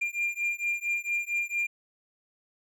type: beating tone pair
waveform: triangle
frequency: 2394 / 2398.4 Hz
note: D7 / D7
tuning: +33 / +36 cents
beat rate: 4.4 Hz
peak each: -29 dBFS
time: 0.01-1.67 s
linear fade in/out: 10 ms
effects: none